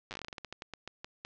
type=slowing click train; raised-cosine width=0.2 ms; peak=-23 dBFS; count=19; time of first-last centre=0.11-1.25 s; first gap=8 ms; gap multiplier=1.21; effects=low-pass 5000 Hz 12 dB/octave

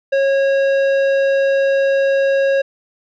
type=tone with tanh clipping; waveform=sine; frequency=547 Hz; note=C#5; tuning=23 cents flat; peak=-14 dBFS; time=0.12-2.62 s; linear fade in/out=10 ms; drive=12 dB; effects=none

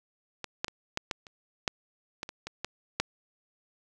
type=clicks; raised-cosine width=0.2 ms; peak=-18 / -11 / -21 / -12 / -13 / -30 / -9 / -17 / -22 / -20 / -15 / -8 dBFS; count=12; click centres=0.443 / 0.645 / 0.682 / 0.974 / 1.112 / 1.268 / 1.678 / 2.231 / 2.291 / 2.47 / 2.646 / 3 s; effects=none

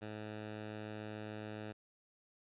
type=tone; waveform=10% pulse; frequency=107 Hz; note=A2; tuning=48 cents flat; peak=-35 dBFS; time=0.01-1.73 s; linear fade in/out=20 ms; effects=resampled to 8000 Hz

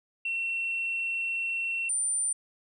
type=tone pair in turn; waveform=sine; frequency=2714 / 9129 Hz; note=E7 / C#9; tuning=+50 / +50 cents; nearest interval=octave + major sixth; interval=2100 cents; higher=second; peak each=-27 / -24 dBFS; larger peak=second; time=0.25-1.89 / 1.89-2.33 s; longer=first; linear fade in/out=5 ms; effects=tanh soft clip ceiling -23 dBFS

